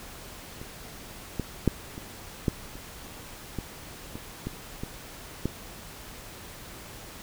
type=clicks; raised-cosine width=3 ms; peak=-26 / -15 / -7 / -25 / -10 / -29 / -18 / -23 / -18 / -20 / -13 dBFS; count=11; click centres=0.615 / 1.397 / 1.677 / 1.979 / 2.482 / 2.755 / 3.587 / 4.155 / 4.47 / 4.835 / 5.456 s; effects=pink hiss -44 dBFS RMS until 7.22 s